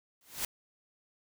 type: noise with exponential growth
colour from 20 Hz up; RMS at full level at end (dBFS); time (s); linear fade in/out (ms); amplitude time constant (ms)
white; -30; 0.21-0.45; 2; 51
effects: none